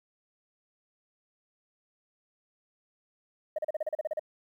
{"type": "tone bursts", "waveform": "sine", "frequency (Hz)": 618, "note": "D#5", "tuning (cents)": -12, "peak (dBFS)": -26, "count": 11, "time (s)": [3.56, 4.195], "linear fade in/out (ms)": 5, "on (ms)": 25, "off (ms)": 36, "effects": ["tanh soft clip ceiling -25 dBFS", "11-bit"]}